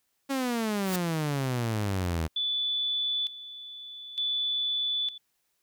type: exponential sweep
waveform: sawtooth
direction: down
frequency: 277.8 to 77.78 Hz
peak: -23 dBFS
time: 0.29-2.28 s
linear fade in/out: 20 ms
type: noise with exponential growth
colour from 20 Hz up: white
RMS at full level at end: -30 dBFS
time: 0.73-0.96 s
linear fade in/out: 2 ms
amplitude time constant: 48 ms
type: tone with tremolo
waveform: sine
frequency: 3472 Hz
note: A7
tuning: 24 cents flat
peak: -26 dBFS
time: 2.36-5.18 s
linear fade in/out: 5 ms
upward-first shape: square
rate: 0.55 Hz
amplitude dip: 80%
effects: white hiss -75 dBFS RMS until 5.62 s